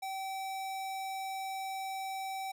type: tone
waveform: square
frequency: 770 Hz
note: G5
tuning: 31 cents flat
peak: -37 dBFS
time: 0.02-2.52 s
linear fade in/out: 10 ms
effects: none